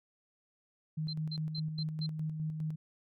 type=tone with tremolo; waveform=sine; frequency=156.1 Hz; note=D#3; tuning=6 cents sharp; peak=-32 dBFS; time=0.97-2.76 s; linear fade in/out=10 ms; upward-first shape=square; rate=4.9 Hz; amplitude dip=40%
type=tone bursts; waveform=sine; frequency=4110 Hz; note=C8; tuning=32 cents flat; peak=-38 dBFS; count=5; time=1.08-2.065 s; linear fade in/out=5 ms; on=53 ms; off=180 ms
effects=none